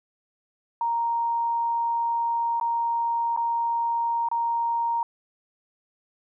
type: tone with dropouts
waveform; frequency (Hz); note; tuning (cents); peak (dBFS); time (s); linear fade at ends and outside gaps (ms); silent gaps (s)
sine; 932.3; A#5; 0; -22; 0.81-5.03; 2; 2.599-2.611 / 3.364-3.373 / 4.287-4.314
effects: none